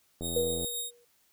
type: click train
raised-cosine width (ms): 2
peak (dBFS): -25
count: 38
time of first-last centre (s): 0.21-0.646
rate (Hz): 84.9
type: tone with tremolo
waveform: 10% pulse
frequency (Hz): 3729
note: A#7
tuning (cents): 0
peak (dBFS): -24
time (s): 0.21-0.91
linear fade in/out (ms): 50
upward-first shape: sine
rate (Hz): 7.4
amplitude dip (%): 30
type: tone with exponential decay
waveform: sine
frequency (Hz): 479.3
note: A#4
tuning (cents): +48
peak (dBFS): -23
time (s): 0.36-1.05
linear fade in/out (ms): 5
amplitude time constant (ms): 150
effects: white hiss -68 dBFS RMS until 1.32 s